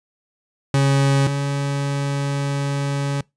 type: tone pair in turn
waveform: 40% pulse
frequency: 138.2 / 140.7 Hz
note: C#3 / C#3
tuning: -5 / +26 cents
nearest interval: unison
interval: 31 cents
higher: second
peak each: -13 / -19 dBFS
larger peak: first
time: 0.74-1.27 / 1.27-3.21 s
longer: second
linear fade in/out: 2 ms
effects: noise-tail reverb RT60 0.2 s tail -24 dB re dry + resampled to 22050 Hz